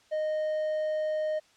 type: tone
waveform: triangle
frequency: 618 Hz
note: D#5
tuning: 12 cents flat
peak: -25 dBFS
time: 0.11-1.4 s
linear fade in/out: 20 ms
effects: white hiss -62 dBFS RMS until 1.56 s + low-pass 6000 Hz 12 dB/octave